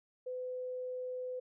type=tone; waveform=sine; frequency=505 Hz; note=B4; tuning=39 cents sharp; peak=-37 dBFS; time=0.26-1.4 s; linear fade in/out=10 ms; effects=none